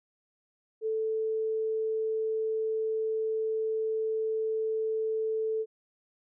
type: tone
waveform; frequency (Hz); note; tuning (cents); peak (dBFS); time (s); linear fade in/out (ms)
sine; 440; A4; 0; -27; 0.81-5.66; 50
effects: none